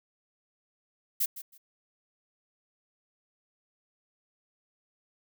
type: noise with echo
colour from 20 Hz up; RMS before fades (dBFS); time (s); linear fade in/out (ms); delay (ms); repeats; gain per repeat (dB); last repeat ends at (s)
violet; -27; 1.2-1.26; 10; 160; 2; -14; 1.58
effects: none